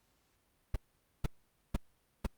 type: noise bursts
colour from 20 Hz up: brown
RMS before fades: -29 dBFS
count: 4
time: 0.74-2.264 s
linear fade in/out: 5 ms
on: 21 ms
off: 480 ms
effects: pink hiss -74 dBFS RMS until 2.37 s + Opus 48 kbps